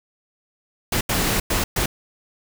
pink noise bursts at uneven times, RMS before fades -21 dBFS, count 4, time 0.92-1.01 / 1.09-1.4 / 1.5-1.64 / 1.76-1.86 s, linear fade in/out 5 ms, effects none

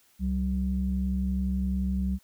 sine tone pair together, 67.23 / 190 Hz, C2 / F#3, +48 / +46 cents, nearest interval octave + tritone, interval 1798 cents, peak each -27 dBFS, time 0.19-2.19 s, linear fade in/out 50 ms, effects tanh soft clip ceiling -17 dBFS + white hiss -63 dBFS RMS until 2.23 s

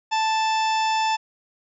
harmonic tone with a mistuned harmonic, 880 Hz, A5, in tune, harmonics 1 / 2 / 3 / 4 / 5 / 6 / 7 / 8, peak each -20 / -33 / -30 / -33 / -41 / -33 / -46 / -40 dBFS, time 0.11-1.17 s, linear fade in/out 20 ms, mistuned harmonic 5, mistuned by +39 cents, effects none

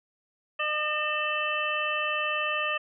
harmonic tone with a mistuned harmonic, 606 Hz, D#5, 46 cents flat, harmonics 1 / 2 / 3 / 4 / 5, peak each -34 / -31 / -33 / -30 / -36 dBFS, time 0.59-2.78 s, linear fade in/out 10 ms, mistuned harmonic 4, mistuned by +150 cents, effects none

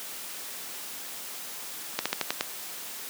slowing click train, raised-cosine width 0.2 ms, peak -8 dBFS, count 6, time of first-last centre 1.99-2.409 s, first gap 66 ms, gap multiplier 1.12, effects white hiss -39 dBFS RMS until 3.09 s + high-pass 200 Hz 12 dB/octave

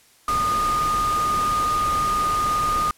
sine tone in noise, 1225 Hz, D#6, 27 cents flat, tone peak -19 dBFS, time 0.28-2.91 s, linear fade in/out 2 ms, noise pink, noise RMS -30 dBFS, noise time 0.28-2.91 s, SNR +8 dB, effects white hiss -55 dBFS RMS until 2.97 s + low-pass 12000 Hz 12 dB/octave

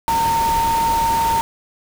sine tone in noise, 915 Hz, A#5, 32 cents flat, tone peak -15 dBFS, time 0.08-1.41 s, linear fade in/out 0 ms, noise pink, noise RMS -26 dBFS, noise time 0.08-1.41 s, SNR +8 dB, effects none

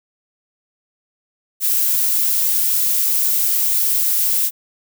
violet noise, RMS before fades -17 dBFS, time 1.6-4.51 s, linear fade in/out 50 ms, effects none

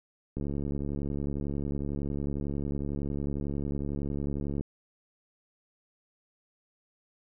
click train, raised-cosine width 3 ms, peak -21 dBFS, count 302, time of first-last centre 0.37-4.609 s, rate 71 Hz, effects none

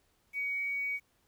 sine tone with quantisation, 2251 Hz, C#7, 26 cents sharp, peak -31 dBFS, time 0.33-1 s, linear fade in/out 50 ms, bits 10, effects pink hiss -72 dBFS RMS until 1.27 s

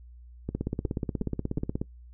two click trains, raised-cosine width 3 ms, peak -16 / -18 dBFS, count 22 / 4, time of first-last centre 0.55-1.815 / 0.49-1.581 s, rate 16.6 / 2.75 Hz, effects noise-tail reverb RT60 0.1 s tail -21 dB re dry + added 60 Hz sine -46 dBFS peak until 2.13 s

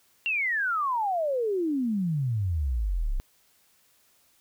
sine exponential sweep, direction down, 2800 to 30.19 Hz, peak -24 dBFS, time 0.26-3.2 s, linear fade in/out 0 ms, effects white hiss -64 dBFS RMS until 4.4 s

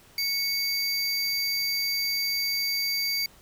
square tone pair together, 2207 / 4676 Hz, C#7 / D8, -8 / -8 cents, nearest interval octave + minor second, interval 1300 cents, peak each -31 / -27 dBFS, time 0.18-3.26 s, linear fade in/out 2 ms, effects pink hiss -55 dBFS RMS until 3.41 s

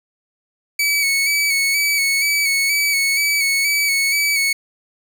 sawtooth tone with vibrato, 2249 Hz, C#7, 24 cents sharp, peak -12 dBFS, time 0.79-4.53 s, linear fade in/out 5 ms, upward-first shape square, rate 2.1 Hz, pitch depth 32 cents each way, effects none

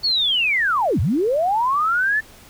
sine linear two-way sweep, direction down then up, 4498 to 72.3 to 1784 Hz, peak -16 dBFS, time 0.03-2.21 s, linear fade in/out 20 ms, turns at 1 s, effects pink hiss -46 dBFS RMS until 2.49 s

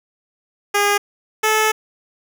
10% pulse tone pair in turn, 408.2 / 434.1 Hz, G#4 / A4, -30 / -23 cents, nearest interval minor second, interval 107 cents, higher second, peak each -6 dBFS, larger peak neither, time 0.74-0.98 / 1.43-1.72 s, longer second, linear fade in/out 10 ms, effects none

